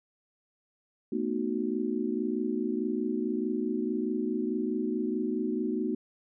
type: chord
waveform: sine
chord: B dominant seventh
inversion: third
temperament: just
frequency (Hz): 222.2 / 246.9 / 308.7 / 370.4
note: A3 / B3 / D#4 / F#4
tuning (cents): +17 / 0 / -14 / +2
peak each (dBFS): -33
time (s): 1.12-5.95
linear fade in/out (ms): 5
effects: none